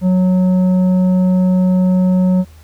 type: tone with tanh clipping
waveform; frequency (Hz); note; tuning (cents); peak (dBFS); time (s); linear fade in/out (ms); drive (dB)
triangle; 183.9; F#3; -10; -11; 0.01-2.45; 50; 12
effects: added 79 Hz sine -38 dBFS peak until 2.63 s + pink hiss -49 dBFS RMS until 2.63 s